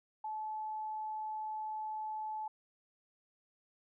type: tone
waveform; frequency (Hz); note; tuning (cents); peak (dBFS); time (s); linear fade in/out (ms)
sine; 864; A5; -32; -37; 0.24-2.48; 5
effects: none